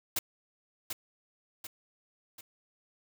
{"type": "noise with echo", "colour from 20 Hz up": "white", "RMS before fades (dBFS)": -30, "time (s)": [0.16, 0.19], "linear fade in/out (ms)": 5, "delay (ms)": 740, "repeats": 3, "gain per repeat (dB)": -6, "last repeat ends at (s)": 2.41, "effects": []}